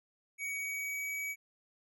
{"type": "tone with pitch glide", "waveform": "square", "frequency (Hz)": [2253, 2273], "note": ["C#7", "C#7"], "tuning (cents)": [28, 43], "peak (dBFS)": -36, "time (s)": [0.38, 1.36], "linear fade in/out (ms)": 50, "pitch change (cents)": 15, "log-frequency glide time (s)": [0.53, 1.11], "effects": []}